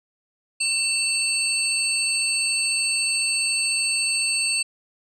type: tone cluster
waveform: sine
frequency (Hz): 2677 / 4493 / 8270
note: E7 / C#8 / C9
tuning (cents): +26 / +23 / -21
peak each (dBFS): -24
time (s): 0.6-4.63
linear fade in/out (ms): 10
effects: tanh soft clip ceiling -12 dBFS